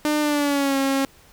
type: tone with pitch glide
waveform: sawtooth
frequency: 300 to 271.9 Hz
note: D4 to C#4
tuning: +37 to -33 cents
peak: -15 dBFS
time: 0.05-1.05 s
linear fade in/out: 0 ms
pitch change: -170 cents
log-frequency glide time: 0.21-0.77 s
effects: pink hiss -52 dBFS RMS until 1.32 s